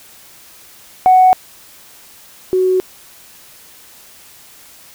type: tone pair in turn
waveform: sine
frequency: 743 / 371.5 Hz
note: F#5 / F#4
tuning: +7 / +7 cents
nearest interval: octave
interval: 1200 cents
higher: first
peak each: -4 / -10 dBFS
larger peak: first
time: 1.06-1.33 / 2.53-2.8 s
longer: neither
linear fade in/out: 0 ms
effects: tanh soft clip ceiling -1 dBFS + white hiss -42 dBFS RMS until 4.94 s